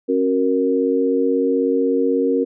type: chord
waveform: sine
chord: F# major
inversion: second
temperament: equal with one note detuned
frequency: 271.3 / 370 / 466.2 Hz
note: C#4 / F#4 / A#4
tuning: -37 / 0 / 0 cents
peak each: -19 / -22 / -18 dBFS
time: 0.08-2.45 s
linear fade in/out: 20 ms
effects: none